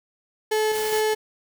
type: tone with tremolo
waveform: 35% pulse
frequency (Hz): 431.9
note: A4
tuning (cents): -32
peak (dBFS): -18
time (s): 0.51-1.15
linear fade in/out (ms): 10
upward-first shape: square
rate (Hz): 2.4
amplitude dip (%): 35
type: noise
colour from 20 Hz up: white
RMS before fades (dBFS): -33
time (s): 0.71-1.03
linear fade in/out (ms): 50
effects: none